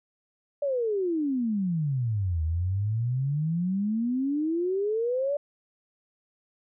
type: exponential two-way sweep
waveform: sine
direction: down then up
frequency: 587.3 to 77.78 to 587.3 Hz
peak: -24 dBFS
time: 0.62-5.37 s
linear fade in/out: 5 ms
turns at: 2.43 s
effects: none